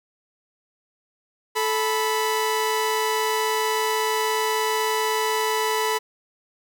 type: tone pair together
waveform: sawtooth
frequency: 435.7 / 987.8 Hz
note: A4 / B5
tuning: -17 / 0 cents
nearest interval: octave + major second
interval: 1417 cents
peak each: -20 dBFS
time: 1.55-5.99 s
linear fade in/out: 20 ms
effects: none